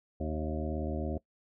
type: harmonic tone with a mistuned harmonic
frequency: 77.5 Hz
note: D#2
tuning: 6 cents flat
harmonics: 1 / 2 / 3 / 4 / 5 / 7 / 8 / 9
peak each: -35 / -42 / -38 / -40 / -42 / -41 / -44 / -46 dBFS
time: 0.2-1.18 s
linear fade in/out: 5 ms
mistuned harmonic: 8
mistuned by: +29 cents
effects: noise-tail reverb RT60 0.1 s tail -21 dB re dry